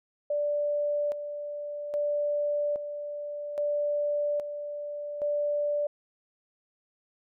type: tone with tremolo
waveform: sine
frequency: 586 Hz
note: D5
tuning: 4 cents flat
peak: -25 dBFS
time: 0.3-5.87 s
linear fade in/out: 5 ms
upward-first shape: square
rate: 0.61 Hz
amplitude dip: 60%
effects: none